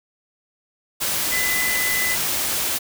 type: tone in noise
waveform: sine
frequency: 2009 Hz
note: B6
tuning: 29 cents sharp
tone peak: -22 dBFS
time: 1.31-2.16 s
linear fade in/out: 20 ms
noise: white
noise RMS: -23 dBFS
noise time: 1-2.79 s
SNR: -2 dB
effects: none